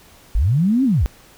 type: linear two-way sweep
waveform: sine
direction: up then down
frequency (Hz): 39.71 to 277.8 to 39.71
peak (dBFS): -13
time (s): 0.35-1.06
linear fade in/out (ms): 0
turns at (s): 0.84
effects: pink hiss -48 dBFS RMS until 1.37 s